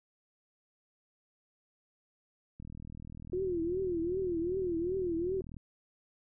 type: click train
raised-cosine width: 5 ms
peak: -34 dBFS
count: 120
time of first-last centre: 2.6-5.568 s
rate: 40.1 Hz
type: tone with vibrato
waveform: sine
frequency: 355 Hz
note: F4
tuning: 28 cents sharp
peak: -30 dBFS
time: 3.33-5.41 s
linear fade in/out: 2 ms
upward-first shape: triangle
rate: 2.6 Hz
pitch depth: 160 cents each way
effects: none